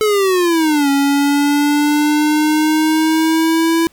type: exponential two-way sweep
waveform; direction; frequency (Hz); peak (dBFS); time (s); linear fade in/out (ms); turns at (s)
square; down then up; 435.7 to 278 to 332.1; -12; 0.01-3.87; 0; 0.89
effects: pink hiss -53 dBFS RMS until 3.92 s